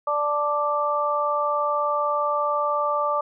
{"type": "harmonic tone", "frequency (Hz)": 293.7, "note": "D4", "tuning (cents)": 0, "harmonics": [2, 3, 4], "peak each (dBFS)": [-25, -28, -23], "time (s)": [0.07, 3.21], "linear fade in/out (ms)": 5, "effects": []}